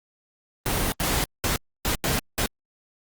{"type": "noise bursts at uneven times", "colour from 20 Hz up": "pink", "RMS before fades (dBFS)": -24, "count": 6, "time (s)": [[0.66, 0.92], [1, 1.24], [1.44, 1.56], [1.85, 1.95], [2.04, 2.19], [2.38, 2.46]], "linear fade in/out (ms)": 0, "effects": ["Opus 24 kbps"]}